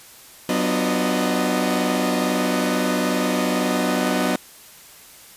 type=tone cluster; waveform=sawtooth; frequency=186.8 / 249.2 / 298.9 / 352 / 620 Hz; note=F#3 / B3 / D4 / F4 / D#5; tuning=+17 / +16 / +31 / +14 / -6 cents; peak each=-21 / -19 / -22 / -27 / -23 dBFS; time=0.49-4.36 s; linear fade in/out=2 ms; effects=white hiss -45 dBFS RMS until 5.36 s + resampled to 32000 Hz